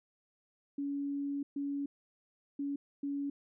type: tone bursts at uneven times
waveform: sine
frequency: 282.3 Hz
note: C#4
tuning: 32 cents sharp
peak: -33 dBFS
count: 4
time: 0.78-1.43 / 1.56-1.86 / 2.59-2.76 / 3.03-3.3 s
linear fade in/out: 5 ms
effects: none